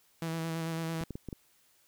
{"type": "tone with vibrato", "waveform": "sawtooth", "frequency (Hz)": 163.6, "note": "E3", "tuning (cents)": -13, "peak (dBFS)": -29, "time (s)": [0.22, 1.04], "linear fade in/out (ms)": 2, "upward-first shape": "square", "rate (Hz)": 9, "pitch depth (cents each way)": 16}
{"type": "clicks", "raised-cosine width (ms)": 3, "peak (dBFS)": -26, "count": 5, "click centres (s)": [1.012, 1.107, 1.155, 1.287, 1.328]}
{"effects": ["white hiss -67 dBFS RMS until 1.87 s"]}